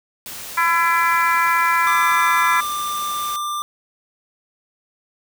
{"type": "noise", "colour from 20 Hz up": "white", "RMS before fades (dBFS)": -33, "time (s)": [0.26, 3.36], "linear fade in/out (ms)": 0}
{"type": "harmonic tone", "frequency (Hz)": 336.1, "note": "E4", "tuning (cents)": 34, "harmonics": [3, 4, 5, 6, 7], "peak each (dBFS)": [-18, -20, -22, -24, -25], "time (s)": [0.57, 2.61], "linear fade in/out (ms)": 10}
{"type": "tone", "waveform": "square", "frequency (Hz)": 1188, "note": "D6", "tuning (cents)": 20, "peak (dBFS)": -23, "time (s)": [1.87, 3.62], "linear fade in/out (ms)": 0}
{"effects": []}